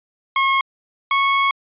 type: tone pair in turn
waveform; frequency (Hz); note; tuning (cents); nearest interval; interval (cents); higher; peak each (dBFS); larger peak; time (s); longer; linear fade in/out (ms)
25% pulse; 1084 / 1102.3; C#6 / C#6; -39 / -10; unison; 29; second; -11; neither; 0.36-0.61 / 1.11-1.51; second; 2
effects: resampled to 8000 Hz